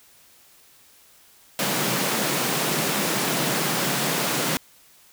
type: high-pass noise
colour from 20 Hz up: pink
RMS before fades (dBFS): -24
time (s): 1.59-4.57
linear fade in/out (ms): 0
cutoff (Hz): 130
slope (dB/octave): 96
effects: white hiss -54 dBFS RMS until 5.12 s